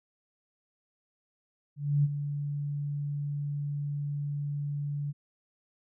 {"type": "tone with ADSR envelope", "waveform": "sine", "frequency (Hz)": 144.5, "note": "D3", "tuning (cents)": -28, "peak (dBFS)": -20, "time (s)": [1.76, 5.13], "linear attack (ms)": 280, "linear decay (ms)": 34, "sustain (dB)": -10, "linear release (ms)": 31, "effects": []}